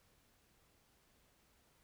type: silence
effects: pink hiss -72 dBFS RMS until 1.83 s